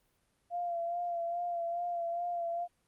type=tone with vibrato; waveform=sine; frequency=690 Hz; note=F5; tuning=21 cents flat; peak=-32 dBFS; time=0.5-2.68 s; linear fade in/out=50 ms; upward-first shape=sine; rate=2.4 Hz; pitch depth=33 cents each way; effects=pink hiss -74 dBFS RMS until 2.87 s + Opus 32 kbps